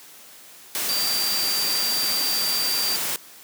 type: tone in noise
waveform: sine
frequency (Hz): 4699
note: D8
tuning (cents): 0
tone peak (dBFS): -23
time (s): 0.89-2.96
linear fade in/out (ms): 0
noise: white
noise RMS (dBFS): -26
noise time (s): 0.75-3.16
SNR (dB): 0
effects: white hiss -46 dBFS RMS until 3.43 s + high-pass 150 Hz 12 dB/octave